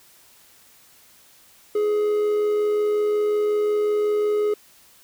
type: tone with amplitude modulation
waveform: triangle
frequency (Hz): 419.7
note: G#4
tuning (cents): +18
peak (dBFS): -15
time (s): 1.75-4.54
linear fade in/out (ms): 5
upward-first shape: sine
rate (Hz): 85.5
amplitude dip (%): 30
effects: white hiss -53 dBFS RMS until 5.03 s